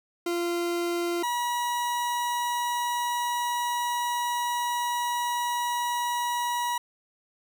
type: tone pair in turn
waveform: 40% pulse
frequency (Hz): 345.4 / 964.6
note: F4 / B5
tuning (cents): -19 / -41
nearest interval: octave + tritone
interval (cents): 1778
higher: second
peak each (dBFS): -25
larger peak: neither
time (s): 0.26-1.23 / 1.23-6.78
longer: second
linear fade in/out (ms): 5
effects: none